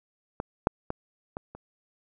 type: clicks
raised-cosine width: 1 ms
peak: -16 / -6 / -16 / -20 / -28 dBFS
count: 5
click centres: 0.401 / 0.671 / 0.904 / 1.369 / 1.55 s
effects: none